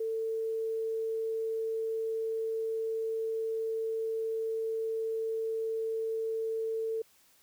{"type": "tone", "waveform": "sine", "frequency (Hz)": 446.9, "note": "A4", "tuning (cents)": 27, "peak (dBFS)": -30, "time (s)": [0, 7.02], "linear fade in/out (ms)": 5, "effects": ["white hiss -64 dBFS RMS until 7.42 s"]}